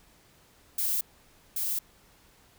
violet noise with echo, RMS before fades -28 dBFS, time 0.78-1.01 s, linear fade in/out 5 ms, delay 780 ms, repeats 1, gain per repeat -2 dB, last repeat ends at 1.79 s, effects pink hiss -60 dBFS RMS until 2.58 s

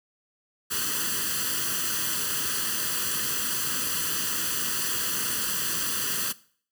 white noise with comb filter, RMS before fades -28 dBFS, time 0.7-6.33 s, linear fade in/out 20 ms, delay 0.66 ms, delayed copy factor +0.8, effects noise-tail reverb RT60 0.5 s tail -19 dB re dry + high-pass 100 Hz 12 dB/octave

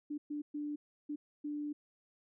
sine tone bursts at uneven times, 295 Hz, D4, 8 cents sharp, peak -36 dBFS, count 5, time 0.1-0.18 / 0.3-0.42 / 0.54-0.76 / 1.09-1.16 / 1.44-1.73 s, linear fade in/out 10 ms, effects none

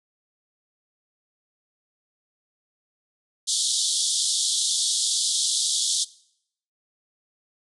pink band-pass noise, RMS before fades -24 dBFS, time 3.47-6.05 s, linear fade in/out 20 ms, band 3300 to 10000 Hz, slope 96 dB/octave, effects noise-tail reverb RT60 0.7 s tail -21 dB re dry

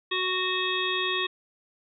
harmonic tone, 370 Hz, F#4, in tune, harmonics 1 / 3 / 5 / 7 / 9 / 10, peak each -32 / -32 / -32 / -32 / -32 / -32 dBFS, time 0.11-1.27 s, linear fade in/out 10 ms, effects none

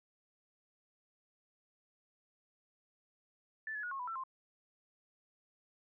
sine tone with pitch steps, 1757 / 1701 / 1452 / 1087 / 990 / 1339 / 1052 Hz, A6 / G#6 / F#6 / C#6 / B5 / E6 / C6, -3 / +41 / -33 / -34 / +4 / +27 / +9 cents, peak -38 dBFS, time 3.67-4.237 s, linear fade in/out 2 ms, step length 81 ms, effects none

